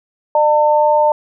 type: tone pair together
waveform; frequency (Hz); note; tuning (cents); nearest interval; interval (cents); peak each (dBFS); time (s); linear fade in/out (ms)
sine; 601 / 900.5; D5 / A5; +40 / +40; perfect fifth; 700; -12; 0.35-1.12; 2
effects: none